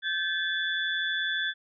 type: tone cluster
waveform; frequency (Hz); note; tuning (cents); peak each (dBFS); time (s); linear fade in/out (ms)
sine; 1554 / 1726 / 3455; G6 / A6 / A7; -16 / -34 / -32; -31; 0.02-1.54; 50
effects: none